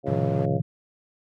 harmonic tone, 68.9 Hz, C#2, 10 cents flat, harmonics 2 / 3 / 4 / 5 / 6 / 7 / 8 / 9 / 10, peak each -36 / -40 / -34 / -33 / -31 / -37 / -30 / -39 / -33 dBFS, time 0.03-0.61 s, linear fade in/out 50 ms
white band-pass noise, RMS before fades -41 dBFS, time 0.06-0.46 s, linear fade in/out 10 ms, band 110 to 880 Hz, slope 12 dB/octave
sine chord, F dominant seventh, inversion first, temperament equal, 110 / 130.81 / 155.56 / 174.61 Hz, A2 / C3 / Eb3 / F3, 0 / 0 / 0 / 0 cents, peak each -29 dBFS, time 0.08-0.62 s, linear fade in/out 5 ms
effects none

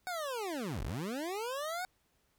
25% pulse linear two-way sweep, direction down then up, 751 to 34.11 to 751 Hz, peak -32 dBFS, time 0.07-1.85 s, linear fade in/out 0 ms, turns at 0.83 s, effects pink hiss -74 dBFS RMS until 2.38 s

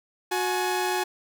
sawtooth tone pair together, 365.5 / 843 Hz, F#4 / G#5, -21 / +26 cents, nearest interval octave + major second, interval 1447 cents, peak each -23 dBFS, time 0.31-1.04 s, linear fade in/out 10 ms, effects none

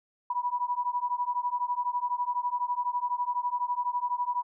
sine beating tone pair, 973 / 985 Hz, B5 / B5, -26 / -5 cents, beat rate 12 Hz, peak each -30 dBFS, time 0.3-4.43 s, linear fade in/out 5 ms, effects none

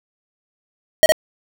square tone with echo, 630 Hz, D#5, 21 cents sharp, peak -7 dBFS, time 1.03-1.06 s, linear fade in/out 0 ms, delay 61 ms, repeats 1, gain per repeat -3 dB, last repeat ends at 1.121 s, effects none

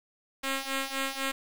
5% pulse ring-modulated tone, 270 Hz, C#4, 45 cents flat, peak -16 dBFS, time 0.43-1.32 s, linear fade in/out 10 ms, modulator 812 Hz, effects none

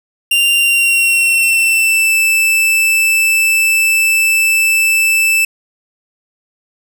45% pulse tone with pitch glide, 2783 to 2640 Hz, F7 to E7, -7 to +2 cents, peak -9 dBFS, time 0.31-5.45 s, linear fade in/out 5 ms, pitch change -91 cents, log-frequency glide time 0.54-2.15 s, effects none

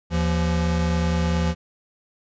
square tone pair together, 78.5 / 170.81 Hz, D#2 / F3, +16 / -38 cents, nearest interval octave + minor second, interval 1346 cents, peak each -23 dBFS, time 0.1-1.55 s, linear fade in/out 50 ms, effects resampled to 16000 Hz

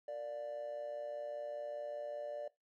triangle tone with amplitude modulation, 587.3 Hz, D5, in tune, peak -33 dBFS, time 0.08-2.48 s, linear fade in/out 5 ms, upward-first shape sine, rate 125 Hz, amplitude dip 75%, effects noise-tail reverb RT60 0.2 s tail -23 dB re dry + tanh soft clip ceiling -35 dBFS

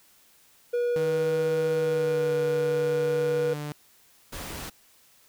triangle tone, 482.5 Hz, B4, 40 cents flat, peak -21 dBFS, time 0.73-3.54 s, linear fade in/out 10 ms
sawtooth tone with pitch glide, 155.56 to 148.11 Hz, D#3 to D3, 0 to +15 cents, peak -28 dBFS, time 0.96-3.72 s, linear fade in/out 0 ms, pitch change -85 cents, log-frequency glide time 1.72-2.35 s
pink noise, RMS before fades -37 dBFS, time 4.32-4.7 s, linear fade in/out 10 ms
effects white hiss -59 dBFS RMS until 5.28 s

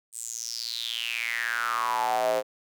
square tone with high-pass filter sweep, 58.2 Hz, A#1, 2 cents flat, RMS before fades -29 dBFS, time 0.12-2.43 s, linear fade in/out 50 ms, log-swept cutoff 8600 to 530 Hz, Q 7.8, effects none

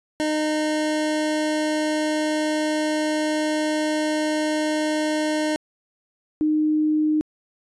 25% pulse / sine tone pair in turn, 306.8 / 306.8 Hz, D#4 / D#4, -24 / -24 cents, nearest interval unison, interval 0 cents, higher neither, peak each -17 dBFS, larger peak neither, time 0.2-5.56 / 6.41-7.21 s, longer first, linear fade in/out 0 ms, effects resampled to 22050 Hz

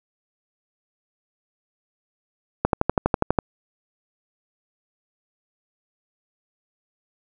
click train, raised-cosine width 1 ms, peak -3 dBFS, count 10, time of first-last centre 2.65-3.388 s, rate 12.2 Hz, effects none

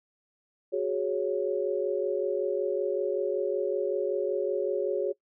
sine chord, F# suspended second, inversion none, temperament equal, 370 / 415.3 / 554.4 Hz, F#4 / G#4 / C#5, 0 / 0 / 0 cents, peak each -30 dBFS, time 0.72-5.13 s, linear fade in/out 20 ms, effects noise-tail reverb RT60 0.1 s tail -22 dB re dry

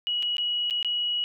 sine tone with dropouts, 2915 Hz, F#7, 26 cents flat, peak -24 dBFS, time 0.07-1.24 s, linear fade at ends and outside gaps 0 ms, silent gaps 0.225-0.229 / 0.368-0.382 / 0.7-0.708 / 0.828-0.847 s, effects none

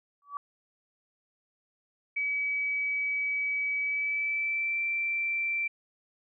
sine tone with exponential growth, 1144 Hz, D6, 46 cents flat, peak -29 dBFS, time 0.22-0.37 s, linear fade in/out 1 ms, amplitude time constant 32 ms
sine tone with pitch glide, 2280 to 2345 Hz, C#7 to D7, +48 to -3 cents, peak -27 dBFS, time 2.16-5.68 s, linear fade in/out 10 ms, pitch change +49 cents, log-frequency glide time 3.79-4.81 s
effects none

